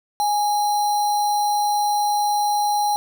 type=tone with sample-and-hold; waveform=sine; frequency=829 Hz; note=G#5; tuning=3 cents flat; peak=-17 dBFS; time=0.2-2.96 s; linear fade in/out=0 ms; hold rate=4900 Hz; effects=none